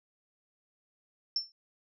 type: tone with exponential decay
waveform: sine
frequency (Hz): 5380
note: E8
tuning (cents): +34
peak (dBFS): -24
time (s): 1.36-1.52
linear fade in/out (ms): 2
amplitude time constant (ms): 33
effects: none